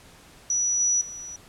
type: tone with level steps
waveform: sine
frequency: 5880 Hz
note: F#8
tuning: 12 cents flat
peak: -21 / -19 / -35 dBFS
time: 0.5-1.36 s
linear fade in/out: 2 ms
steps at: 0.8 / 1.01 s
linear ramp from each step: 2 ms
effects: pink hiss -51 dBFS RMS until 1.48 s + low-pass 11000 Hz 12 dB/octave